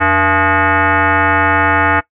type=tone with frequency modulation; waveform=sine; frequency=293.7 Hz; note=D4; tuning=in tune; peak=-9 dBFS; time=0-2.01 s; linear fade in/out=20 ms; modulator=384 Hz; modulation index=4.6; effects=noise-tail reverb RT60 0.1 s tail -19 dB re dry